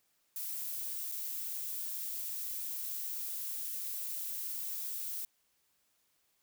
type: noise with dropouts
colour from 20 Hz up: violet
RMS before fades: -39 dBFS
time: 0.36-5.25 s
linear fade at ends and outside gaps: 1 ms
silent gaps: 1.116-1.121 s
effects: white hiss -75 dBFS RMS until 6.42 s